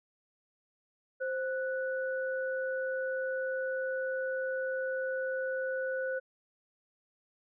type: tone pair together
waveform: sine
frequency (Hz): 523.3 / 1480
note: C5 / F#6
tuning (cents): 0 / 0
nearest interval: octave + tritone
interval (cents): 1800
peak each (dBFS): -32 / -37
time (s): 1.2-6.2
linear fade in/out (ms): 20
effects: none